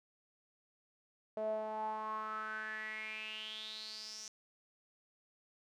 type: tone with band-pass filter sweep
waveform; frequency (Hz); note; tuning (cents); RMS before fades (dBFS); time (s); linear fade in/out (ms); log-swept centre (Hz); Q
sawtooth; 216.5; A3; -28; -42; 1.37-4.28; 2; 590 to 6000; 7.9
effects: none